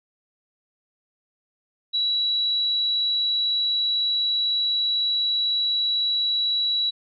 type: tone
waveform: sine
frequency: 3914 Hz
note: B7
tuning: 16 cents flat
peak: -20 dBFS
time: 1.93-6.91 s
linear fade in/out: 20 ms
effects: none